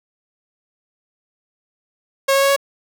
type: tone with pitch steps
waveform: sawtooth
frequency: 545 / 548.8 / 552.6 / 556.5 Hz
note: C#5 / C#5 / C#5 / C#5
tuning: -29 / -17 / -6 / +7 cents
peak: -9 dBFS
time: 2.28-2.564 s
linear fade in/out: 10 ms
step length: 71 ms
effects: none